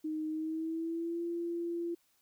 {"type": "tone with pitch glide", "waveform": "sine", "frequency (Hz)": [311.1, 341.2], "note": ["D#4", "F4"], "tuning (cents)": [0, -40], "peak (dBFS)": -33, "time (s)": [0.04, 1.95], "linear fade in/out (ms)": 10, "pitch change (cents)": 160, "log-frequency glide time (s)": [0.28, 1.22], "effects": ["white hiss -72 dBFS RMS until 2.21 s"]}